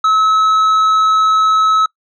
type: tone with tanh clipping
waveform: triangle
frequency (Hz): 1292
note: E6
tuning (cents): -35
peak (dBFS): -10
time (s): 0.04-1.86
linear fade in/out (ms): 5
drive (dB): 10
effects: noise-tail reverb RT60 0.1 s tail -23 dB re dry